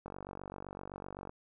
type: click train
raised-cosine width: 1 ms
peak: -29 dBFS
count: 60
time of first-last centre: 0.06-1.294 s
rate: 47.8 Hz
effects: none